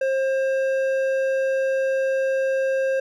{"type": "tone with hard clipping", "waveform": "sine", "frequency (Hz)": 533, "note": "C5", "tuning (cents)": 32, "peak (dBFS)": -21, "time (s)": [0.01, 3], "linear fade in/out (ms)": 5, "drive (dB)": 8, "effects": []}